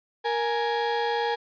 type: tone pair together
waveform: 35% pulse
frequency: 468.1 / 834 Hz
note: A#4 / G#5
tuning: +7 / +7 cents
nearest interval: minor seventh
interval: 1000 cents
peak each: -25 dBFS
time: 0.24-1.36 s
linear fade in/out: 20 ms
effects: resampled to 11025 Hz